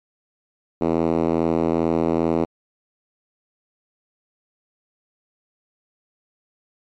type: tone with band-pass filter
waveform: 5% pulse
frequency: 82.41 Hz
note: E2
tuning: in tune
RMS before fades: -20 dBFS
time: 0.81-2.45 s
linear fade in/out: 5 ms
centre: 310 Hz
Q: 1.2
effects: MP3 64 kbps